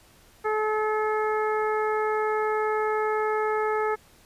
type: harmonic tone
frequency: 430.1 Hz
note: A4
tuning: 39 cents flat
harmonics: 1 / 2 / 3 / 4 / 5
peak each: -25 / -29 / -30 / -35 / -38 dBFS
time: 0.44-3.96 s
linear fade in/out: 20 ms
effects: pink hiss -56 dBFS RMS until 4.25 s + resampled to 32000 Hz